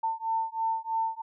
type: beating tone pair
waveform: sine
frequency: 897 / 900.1 Hz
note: A5 / A5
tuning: +33 / +39 cents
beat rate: 3.1 Hz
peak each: -30 dBFS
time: 0.03-1.22 s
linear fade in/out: 10 ms
effects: none